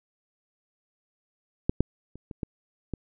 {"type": "clicks", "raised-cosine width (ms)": 3, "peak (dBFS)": [-9, -7, -30, -25, -17, -18], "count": 6, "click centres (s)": [1.695, 1.806, 2.156, 2.312, 2.432, 2.937], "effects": []}